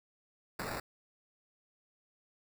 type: noise with sample-and-hold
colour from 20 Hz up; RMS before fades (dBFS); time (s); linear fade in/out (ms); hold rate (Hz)
blue; -39; 0.59-0.8; 5; 3150
effects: none